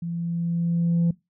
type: tone with level ramp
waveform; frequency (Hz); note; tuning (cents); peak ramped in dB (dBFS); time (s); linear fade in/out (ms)
sine; 169.7; F3; -49; -27 to -15; 0.02-1.11; 5
effects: noise-tail reverb RT60 0.2 s tail -21 dB re dry + tanh soft clip ceiling -16 dBFS